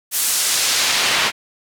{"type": "noise with band-pass filter sweep", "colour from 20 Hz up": "pink", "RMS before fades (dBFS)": -18, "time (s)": [0.11, 1.32], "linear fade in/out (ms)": 50, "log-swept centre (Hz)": [12000, 2300], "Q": 0.77, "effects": []}